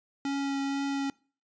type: tone with vibrato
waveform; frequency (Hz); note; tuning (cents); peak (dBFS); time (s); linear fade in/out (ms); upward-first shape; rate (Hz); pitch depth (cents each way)
square; 277; C#4; -1; -29; 0.25-1.1; 2; triangle; 2.1; 11
effects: noise-tail reverb RT60 0.4 s tail -24 dB re dry + resampled to 16000 Hz